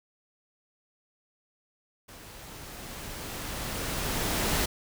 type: noise with level ramp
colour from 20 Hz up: pink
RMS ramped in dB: -48 to -26 dBFS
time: 2.08-4.66 s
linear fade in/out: 10 ms
effects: none